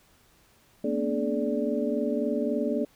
sine tone cluster, 227 / 247.2 / 290.7 / 427.2 / 584 Hz, A#3 / B3 / D4 / G#4 / D5, -46 / +2 / -18 / +49 / -10 cents, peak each -31 dBFS, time 0.84-2.85 s, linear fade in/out 5 ms, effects pink hiss -61 dBFS RMS until 2.95 s

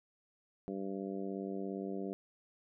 harmonic tone, 97.3 Hz, G2, 12 cents flat, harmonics 2 / 3 / 4 / 5 / 6 / 7, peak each -41 / -43 / -42 / -47 / -51 / -50 dBFS, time 0.68-2.13 s, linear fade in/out 0 ms, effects none

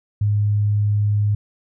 sine tone, 103.83 Hz, G#2, in tune, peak -15 dBFS, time 0.21-1.35 s, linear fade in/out 5 ms, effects none

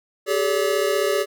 square tone cluster, 390.7 / 426.2 / 571 Hz, G4 / G#4 / D5, -6 / +45 / -49 cents, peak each -24 dBFS, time 0.26-1.26 s, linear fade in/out 50 ms, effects none

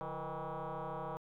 sine tone with frequency modulation, 176.5 Hz, F3, 19 cents sharp, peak -37 dBFS, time 0.01-1.17 s, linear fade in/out 0 ms, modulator 160 Hz, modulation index 6.4, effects tanh soft clip ceiling -35 dBFS + 13-bit

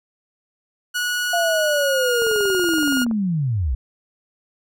sawtooth tone with pitch glide, 1461 to 1428.5 Hz, F#6 to F6, -22 to +39 cents, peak -17 dBFS, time 0.94-3.05 s, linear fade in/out 20 ms, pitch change -39 cents, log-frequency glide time 1.72-2.12 s
sine linear sweep, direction down, 698.5 to 55 Hz, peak -18 dBFS, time 1.33-3.75 s, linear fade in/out 5 ms
click train, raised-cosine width 1 ms, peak -20 dBFS, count 20, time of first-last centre 2.22-3.112 s, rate 21.3 Hz
effects none

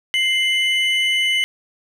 triangle tone pair together, 2093 / 2983 Hz, C7 / F#7, 0 / +13 cents, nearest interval tritone, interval 613 cents, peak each -17 dBFS, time 0.14-1.44 s, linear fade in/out 0 ms, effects none

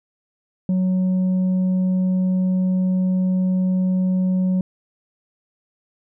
triangle tone with tanh clipping, 185.1 Hz, F#3, 1 cent sharp, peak -17 dBFS, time 0.69-4.61 s, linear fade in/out 2 ms, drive 8 dB, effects none

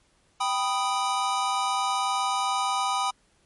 square chord, G augmented, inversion none, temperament equal, 784 / 987.8 / 1244.5 Hz, G5 / B5 / D#6, 0 / 0 / 0 cents, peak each -29 dBFS, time 0.4-3.11 s, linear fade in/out 10 ms, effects pink hiss -65 dBFS RMS until 3.45 s + MP3 48 kbps

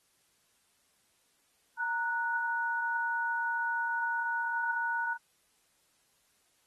sine tone pair together, 927.3 / 1472 Hz, A#5 / F#6, -9 / -9 cents, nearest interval minor sixth, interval 800 cents, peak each -33 / -31 dBFS, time 1.77-5.18 s, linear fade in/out 50 ms, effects white hiss -71 dBFS RMS until 6.66 s + AAC 32 kbps

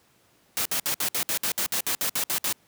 white noise bursts, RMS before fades -26 dBFS, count 14, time 0.57-2.526 s, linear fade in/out 0 ms, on 84 ms, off 60 ms, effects pink hiss -62 dBFS RMS until 2.67 s + high-pass 100 Hz 12 dB/octave

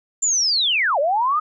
sine linear two-way sweep, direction down then up, 7320 to 538 to 1271 Hz, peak -16 dBFS, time 0.22-1.4 s, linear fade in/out 10 ms, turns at 0.99 s, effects none

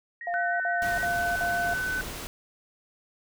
sine tone with vibrato, 1864.7 Hz, A#6, in tune, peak -36 dBFS, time 0.21-1.05 s, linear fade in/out 2 ms, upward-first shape triangle, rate 6.5 Hz, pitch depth 46 cents each way
sine tone bursts, 697 Hz, F5, 4 cents flat, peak -27 dBFS, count 4, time 0.27-1.737 s, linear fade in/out 2 ms, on 330 ms, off 49 ms
sine tone, 1508 Hz, F#6, 32 cents sharp, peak -27 dBFS, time 0.34-2.01 s, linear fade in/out 0 ms
pink noise, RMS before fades -37 dBFS, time 0.82-2.27 s, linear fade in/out 0 ms
effects none

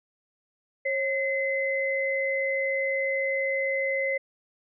sine tone pair together, 542.4 / 2048 Hz, C#5 / C7, -38 / -38 cents, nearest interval octave + major seventh, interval 2300 cents, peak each -27 dBFS, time 0.85-4.18 s, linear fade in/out 10 ms, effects none

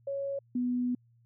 sine tone pair in turn, 554.4 / 247 Hz, C#5 / B3, 0 / 0 cents, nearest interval octave + major second, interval 1400 cents, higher first, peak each -31 / -27 dBFS, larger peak second, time 0.07-0.39 / 0.55-0.95 s, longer second, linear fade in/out 5 ms, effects added 117 Hz sine -61 dBFS peak until 1.25 s

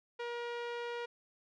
sawtooth tone with low-pass filter, 475.9 Hz, A#4, 36 cents sharp, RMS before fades -40 dBFS, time 0.19-1.06 s, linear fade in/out 10 ms, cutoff 3000 Hz, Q 1, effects none

